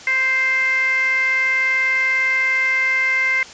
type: tone with band-pass filter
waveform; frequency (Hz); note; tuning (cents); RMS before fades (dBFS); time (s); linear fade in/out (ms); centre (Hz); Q
15% pulse; 523.3; C5; 0; -18; 0.07-3.43; 2; 2000; 10
effects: white hiss -38 dBFS RMS until 3.53 s + resampled to 16000 Hz